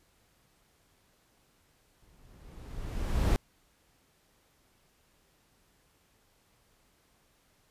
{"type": "noise with exponential growth", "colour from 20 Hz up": "brown", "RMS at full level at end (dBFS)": -23, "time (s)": [2.02, 3.36], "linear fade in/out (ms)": 0, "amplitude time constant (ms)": 290, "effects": ["pink hiss -68 dBFS RMS until 7.7 s", "resampled to 32000 Hz"]}